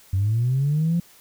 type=linear sweep; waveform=sine; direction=up; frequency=92 to 174.61 Hz; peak=-17 dBFS; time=0.13-1 s; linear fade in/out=5 ms; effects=tanh soft clip ceiling -14 dBFS + white hiss -52 dBFS RMS until 1.2 s